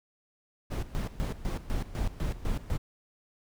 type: noise with tremolo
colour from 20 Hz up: brown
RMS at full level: -30 dBFS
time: 0.7-2.78 s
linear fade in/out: 20 ms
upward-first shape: square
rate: 4 Hz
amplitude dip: 80%
effects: none